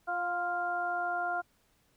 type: harmonic tone with a mistuned harmonic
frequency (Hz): 349.2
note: F4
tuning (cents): 0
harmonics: 1 / 2 / 3 / 4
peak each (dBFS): -44 / -32 / -42 / -34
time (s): 0.07-1.42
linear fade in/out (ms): 20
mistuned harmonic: 2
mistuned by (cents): +22
effects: pink hiss -70 dBFS RMS until 1.96 s